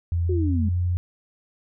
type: tone with pitch glide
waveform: sine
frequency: 85.3 to 88.77 Hz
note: F2 to F2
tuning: -40 to +29 cents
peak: -20 dBFS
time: 0.12-0.97 s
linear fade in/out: 0 ms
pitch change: +69 cents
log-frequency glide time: 0.46-0.71 s
type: linear sweep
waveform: sine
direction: down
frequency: 377.2 to 196 Hz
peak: -24 dBFS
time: 0.29-0.69 s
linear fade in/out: 5 ms
effects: none